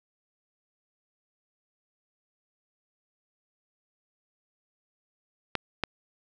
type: clicks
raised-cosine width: 0.3 ms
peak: -10 dBFS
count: 2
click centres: 5.553 / 5.837 s
effects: none